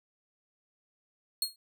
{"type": "tone with exponential decay", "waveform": "sawtooth", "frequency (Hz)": 4280, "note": "C8", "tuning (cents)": 38, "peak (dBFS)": -21, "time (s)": [1.42, 1.56], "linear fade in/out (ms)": 2, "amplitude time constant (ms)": 29, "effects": []}